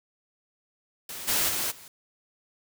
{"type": "noise with level steps", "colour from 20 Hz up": "white", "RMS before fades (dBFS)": [-38, -25, -29, -48], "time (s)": [1.09, 1.88], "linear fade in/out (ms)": 2, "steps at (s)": [1.27, 1.48, 1.7], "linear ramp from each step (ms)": 20, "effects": []}